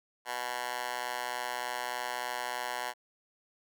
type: tone with high-pass filter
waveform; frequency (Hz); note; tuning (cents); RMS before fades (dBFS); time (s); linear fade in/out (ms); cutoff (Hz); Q
10% pulse; 123.3; B2; -2; -36; 0.25-2.94; 50; 1000; 2.2
effects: none